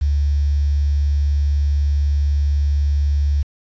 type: tone with quantisation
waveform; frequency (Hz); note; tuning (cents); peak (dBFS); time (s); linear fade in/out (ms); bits
sine; 72; D2; -34; -14; 0.01-3.43; 10; 7
effects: resampled to 16000 Hz